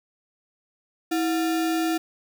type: tone with sample-and-hold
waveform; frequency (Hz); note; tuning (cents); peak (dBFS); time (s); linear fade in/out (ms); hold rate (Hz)
sine; 325.2; E4; -23; -21; 1.11-1.98; 10; 1050
effects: none